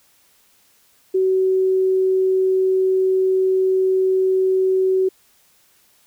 sine tone, 377 Hz, F#4, 32 cents sharp, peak -14 dBFS, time 1.14-5.09 s, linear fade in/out 10 ms, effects white hiss -57 dBFS RMS until 6.06 s

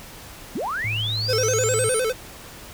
sine linear sweep, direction up, 155.6 to 9397 Hz, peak -24 dBFS, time 0.55-2 s, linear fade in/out 5 ms
sine tone with pitch glide, 108 to 109.44 Hz, A2 to A2, -32 to -9 cents, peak -26 dBFS, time 0.84-1.89 s, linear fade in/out 5 ms, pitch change +23 cents, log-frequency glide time 1.2-1.67 s
square tone with vibrato, 474.2 Hz, A#4, 30 cents sharp, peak -21 dBFS, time 1.28-2.13 s, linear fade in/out 20 ms, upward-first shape square, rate 9.8 Hz, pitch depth 130 cents each way
effects pink hiss -41 dBFS RMS until 2.73 s

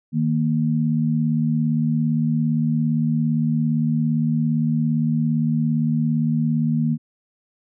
sine tone pair together, 155.56 / 233.1 Hz, D#3 / A#3, 0 / 0 cents, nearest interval perfect fifth, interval 700 cents, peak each -20 dBFS, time 0.12-6.98 s, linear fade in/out 50 ms, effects none

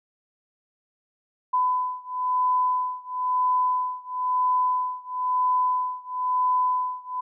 sine beating tone pair, 1004 / 1005 Hz, B5 / B5, +28 / +30 cents, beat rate 1 Hz, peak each -24 / -25 dBFS, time 1.53-7.21 s, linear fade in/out 10 ms, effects none

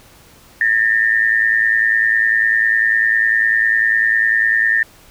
sine tone with amplitude modulation, 1808 Hz, A6, 47 cents sharp, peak -8 dBFS, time 0.61-4.83 s, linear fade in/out 2 ms, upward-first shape sine, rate 110 Hz, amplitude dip 80%, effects pink hiss -46 dBFS RMS until 5.1 s

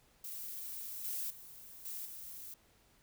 violet noise with level steps, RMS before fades -44 / -39 / -53 / -43 / -48 dBFS, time 0.24-2.54 s, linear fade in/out 2 ms, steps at 1.04 / 1.3 / 1.85 / 2.05 s, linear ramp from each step 5 ms, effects pink hiss -68 dBFS RMS until 3.02 s

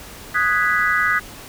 sine chord, G# minor seventh, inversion second, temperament equal, 1244.5 / 1480 / 1661.2 / 1975.5 Hz, D#6 / F#6 / G#6 / B6, 0 / 0 / 0 / 0 cents, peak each -21 dBFS, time 0.34-1.2 s, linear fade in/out 20 ms, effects pink hiss -38 dBFS RMS until 1.48 s

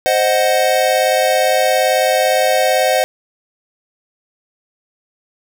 square chord, C diminished, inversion none, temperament equal, 523.3 / 622.3 / 740 Hz, C5 / Eb5 / Gb5, 0 / 0 / 0 cents, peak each -17 dBFS, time 0.06-3.04 s, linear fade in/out 0 ms, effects none

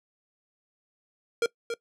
square tone with echo, 466.2 Hz, A#4, in tune, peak -22 dBFS, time 1.42-1.46 s, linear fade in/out 2 ms, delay 280 ms, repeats 1, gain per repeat -7 dB, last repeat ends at 1.74 s, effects noise-tail reverb RT60 0.1 s tail -21 dB re dry + low-pass 8000 Hz 12 dB/octave

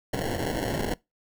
blue noise with sample-and-hold, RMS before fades -29 dBFS, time 0.13-0.94 s, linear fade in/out 5 ms, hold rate 1225 Hz, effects noise-tail reverb RT60 0.2 s tail -23 dB re dry

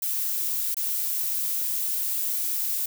violet noise with dropouts, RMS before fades -27 dBFS, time 0.02-2.86 s, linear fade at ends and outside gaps 5 ms, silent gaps 0.745-0.767 s, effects none

